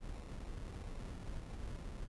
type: noise with sample-and-hold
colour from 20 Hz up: brown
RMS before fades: -45 dBFS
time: 0-2.08 s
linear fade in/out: 50 ms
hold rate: 1575 Hz
effects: resampled to 24000 Hz